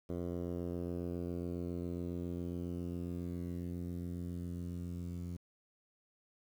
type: tone with low-pass filter sweep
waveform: 10% pulse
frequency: 87.31 Hz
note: F2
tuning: in tune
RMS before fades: -40 dBFS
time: 0.09-5.37 s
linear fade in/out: 10 ms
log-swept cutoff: 550 to 170 Hz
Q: 0.99
effects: 10-bit